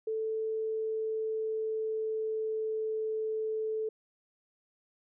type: tone with pitch glide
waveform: sine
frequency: 440.3 to 437.3 Hz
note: A4 to A4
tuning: +1 to -11 cents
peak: -30 dBFS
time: 0.07-3.89 s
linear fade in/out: 5 ms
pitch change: -12 cents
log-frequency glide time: 0.45-3.05 s
effects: none